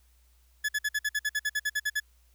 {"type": "tone bursts", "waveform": "40% pulse", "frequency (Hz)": 1710, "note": "A6", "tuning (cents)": -50, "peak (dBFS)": -25, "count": 14, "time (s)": [0.64, 2.001], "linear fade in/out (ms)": 10, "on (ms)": 48, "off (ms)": 53, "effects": ["added 60 Hz sine -60 dBFS peak until 2.34 s", "white hiss -69 dBFS RMS until 2.34 s"]}